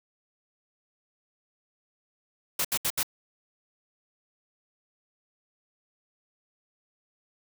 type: noise bursts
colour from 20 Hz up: white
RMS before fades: -27 dBFS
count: 4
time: 2.59-3.031 s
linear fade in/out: 5 ms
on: 57 ms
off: 71 ms
effects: none